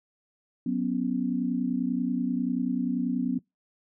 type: chord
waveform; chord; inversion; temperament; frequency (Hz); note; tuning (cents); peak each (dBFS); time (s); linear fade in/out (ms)
sine; F# suspended fourth; none; equal; 185 / 246.9 / 277.2; F#3 / B3 / C#4; 0 / 0 / 0; -31 / -27 / -31; 0.66-3.39; 5
effects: noise-tail reverb RT60 0.2 s tail -25 dB re dry